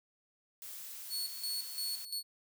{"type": "noise", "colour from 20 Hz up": "blue", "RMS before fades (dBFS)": -46, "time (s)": [0.62, 2.05], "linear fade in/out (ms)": 0}
{"type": "tone with tremolo", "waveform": "sawtooth", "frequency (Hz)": 4400, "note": "C#8", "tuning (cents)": -14, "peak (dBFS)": -32, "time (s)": [1.09, 2.23], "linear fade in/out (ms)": 50, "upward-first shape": "square", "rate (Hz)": 2.9, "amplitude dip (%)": 70}
{"effects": []}